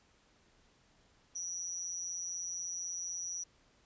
sine tone with amplitude modulation, 5840 Hz, F#8, 24 cents flat, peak -33 dBFS, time 1.35-3.44 s, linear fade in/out 10 ms, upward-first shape sine, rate 176 Hz, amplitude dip 95%, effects pink hiss -68 dBFS RMS until 3.85 s + resampled to 16000 Hz

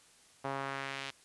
sawtooth tone with band-pass filter sweep, 136.7 Hz, C#3, 24 cents flat, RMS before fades -39 dBFS, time 0.44-1.11 s, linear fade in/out 10 ms, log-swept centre 840 to 3200 Hz, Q 1.2, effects white hiss -62 dBFS RMS until 1.24 s + resampled to 24000 Hz

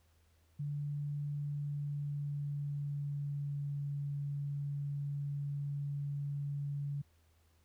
sine tone with pitch glide, 145.2 to 142.62 Hz, D3 to C#3, -19 to +50 cents, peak -35 dBFS, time 0.59-7.02 s, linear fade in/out 10 ms, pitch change -31 cents, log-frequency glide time 1.28-3.86 s, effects added 81 Hz sine -67 dBFS peak until 7.64 s + pink hiss -74 dBFS RMS until 7.64 s

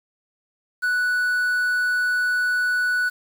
triangle tone with quantisation, 1480 Hz, F#6, in tune, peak -17 dBFS, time 0.82-3.1 s, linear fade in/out 20 ms, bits 7, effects none

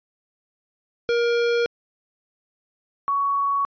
square / sine tone pair in turn, 472.1 / 1119.3 Hz, A#4 / C#6, +22 / +16 cents, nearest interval octave + minor third, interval 1494 cents, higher second, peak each -19 dBFS, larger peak neither, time 1.09-1.66 / 3.08-3.65 s, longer neither, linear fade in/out 0 ms, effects resampled to 11025 Hz

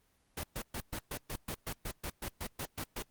pink noise bursts, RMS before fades -38 dBFS, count 15, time 0.37-3.025 s, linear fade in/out 5 ms, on 65 ms, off 120 ms, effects pink hiss -72 dBFS RMS until 3.1 s + Opus 24 kbps

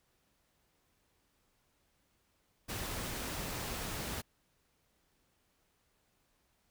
pink noise with amplitude modulation, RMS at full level -38 dBFS, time 2.68-4.22 s, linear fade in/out 20 ms, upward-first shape sine, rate 274 Hz, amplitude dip 35%, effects pink hiss -75 dBFS RMS until 6.7 s

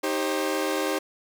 sawtooth chord, C minor, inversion first, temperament equal with one note detuned, 311.1 / 392 / 533.6 Hz, Eb4 / G4 / C5, 0 / 0 / +34 cents, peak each -25 dBFS, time 0.03-0.99 s, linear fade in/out 10 ms, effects none

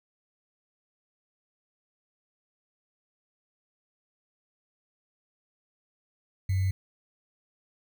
sine tone with sample-and-hold, 94.8 Hz, F#2, 43 cents sharp, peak -23 dBFS, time 6.49-6.71 s, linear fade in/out 5 ms, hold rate 2100 Hz, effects none

